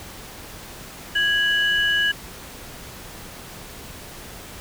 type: tone pair together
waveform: sine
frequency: 1657 / 2952 Hz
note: G#6 / F#7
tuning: -4 / -5 cents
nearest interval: minor seventh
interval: 999 cents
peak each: -18 / -21 dBFS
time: 1.15-2.12 s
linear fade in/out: 10 ms
effects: tanh soft clip ceiling -11 dBFS + pink hiss -39 dBFS RMS until 4.6 s